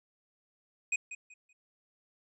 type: tone with echo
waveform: square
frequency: 2500 Hz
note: D#7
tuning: 8 cents sharp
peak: -28 dBFS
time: 0.92-0.96 s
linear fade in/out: 5 ms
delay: 190 ms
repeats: 3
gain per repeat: -12 dB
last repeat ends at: 1.53 s
effects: resampled to 24000 Hz